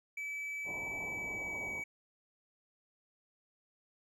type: tone with pitch glide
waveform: triangle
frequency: 2300 to 2274 Hz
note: D7 to C#7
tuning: -37 to +44 cents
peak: -36 dBFS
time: 0.17-1.84 s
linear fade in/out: 5 ms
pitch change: -19 cents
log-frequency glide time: 1.01-1.72 s
type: low-pass noise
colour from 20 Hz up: white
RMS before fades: -48 dBFS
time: 0.64-1.84 s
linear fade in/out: 50 ms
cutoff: 1000 Hz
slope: 96 dB/octave
effects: none